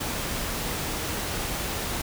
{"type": "noise", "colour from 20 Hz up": "pink", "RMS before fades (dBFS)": -30, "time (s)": [0, 2.02], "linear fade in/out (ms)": 10, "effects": []}